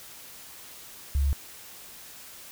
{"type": "tone", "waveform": "sine", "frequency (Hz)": 69.9, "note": "C#2", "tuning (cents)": 15, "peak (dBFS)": -21, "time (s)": [1.15, 1.33], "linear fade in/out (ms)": 0, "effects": ["white hiss -46 dBFS RMS until 2.51 s"]}